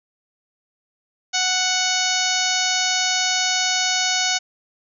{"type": "harmonic tone with a mistuned harmonic", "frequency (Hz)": 740, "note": "F#5", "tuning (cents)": 0, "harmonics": [1, 2, 3, 4, 5, 6, 7, 8, 9], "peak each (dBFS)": [-27, -27, -27, -27, -27, -27, -27, -27, -27], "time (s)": [1.33, 4.39], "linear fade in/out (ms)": 20, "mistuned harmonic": 7, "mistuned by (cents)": 25, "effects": []}